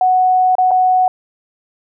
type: tone with dropouts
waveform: sine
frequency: 740 Hz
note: F#5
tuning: in tune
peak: -9 dBFS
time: 0.01-1.08 s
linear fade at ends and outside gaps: 2 ms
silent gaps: 0.553-0.583 / 0.709-0.714 s
effects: none